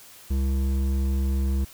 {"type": "tone with hard clipping", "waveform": "triangle", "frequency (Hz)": 67, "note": "C2", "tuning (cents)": 42, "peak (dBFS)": -23, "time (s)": [0.3, 1.65], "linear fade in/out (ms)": 10, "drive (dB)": 14, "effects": ["white hiss -48 dBFS RMS until 1.73 s"]}